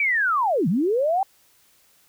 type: linear two-way sweep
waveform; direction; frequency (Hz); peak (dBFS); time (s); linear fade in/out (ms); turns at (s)
sine; down then up; 2343 to 148.7 to 798; -18; 0-1.23; 2; 0.68
effects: white hiss -59 dBFS RMS until 2.08 s